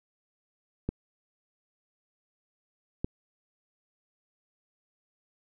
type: clicks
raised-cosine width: 3 ms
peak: -16 dBFS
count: 2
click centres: 0.89 / 3.045 s
effects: none